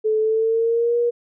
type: tone with pitch glide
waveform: sine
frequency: 434.1 to 476.1 Hz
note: A4 to A#4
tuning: -23 to +37 cents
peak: -16 dBFS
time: 0.04-1.11 s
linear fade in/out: 20 ms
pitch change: +160 cents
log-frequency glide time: 0.19-0.97 s
effects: none